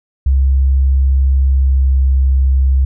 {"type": "tone with pitch glide", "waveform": "sine", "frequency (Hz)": [67, 66.42], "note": ["C2", "C2"], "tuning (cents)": [42, 27], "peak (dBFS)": -8, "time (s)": [0.26, 2.85], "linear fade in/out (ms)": 5, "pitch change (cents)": -15, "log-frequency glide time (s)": [1.46, 1.89], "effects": []}